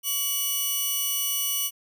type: tone pair together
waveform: 5% pulse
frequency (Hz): 1129.5 / 2950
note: C#6 / F#7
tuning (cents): +32 / -6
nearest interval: octave + perfect fourth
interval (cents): 1662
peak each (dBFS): -26 / -16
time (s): 0.03-1.71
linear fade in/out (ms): 50
effects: none